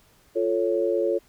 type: chord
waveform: sine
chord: F augmented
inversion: none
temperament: equal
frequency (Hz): 349.2 / 440 / 554.4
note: F4 / A4 / C#5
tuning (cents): 0 / 0 / 0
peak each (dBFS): -25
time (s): 0.35-1.19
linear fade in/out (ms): 20
effects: pink hiss -59 dBFS RMS until 1.28 s